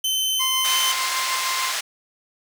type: tone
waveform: sawtooth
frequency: 3069 Hz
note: G7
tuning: 37 cents flat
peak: -17 dBFS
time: 0.04-0.92 s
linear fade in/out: 5 ms
type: tone with tremolo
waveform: 30% pulse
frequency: 1046.5 Hz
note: C6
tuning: in tune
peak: -21 dBFS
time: 0.39-1.73 s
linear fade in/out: 20 ms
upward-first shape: triangle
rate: 6.6 Hz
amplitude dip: 40%
type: band-pass noise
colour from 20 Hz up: white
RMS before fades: -26 dBFS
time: 0.64-1.81 s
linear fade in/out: 10 ms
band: 880 to 6100 Hz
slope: 12 dB/octave
effects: none